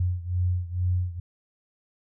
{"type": "beating tone pair", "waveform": "sine", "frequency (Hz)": [89.2, 91.4], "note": ["F2", "F#2"], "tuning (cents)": [37, -21], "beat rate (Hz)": 2.2, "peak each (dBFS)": [-25, -28], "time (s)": [0, 1.2], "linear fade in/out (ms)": 5, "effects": []}